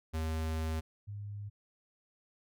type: tone pair in turn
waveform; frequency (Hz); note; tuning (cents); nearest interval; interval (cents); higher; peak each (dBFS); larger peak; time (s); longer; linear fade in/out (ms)
square / sine; 79.7 / 102.51; D#2 / G#2; +42 / -22; major third; 436; second; -33 / -39; first; 0.13-0.81 / 1.07-1.5; first; 20
effects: none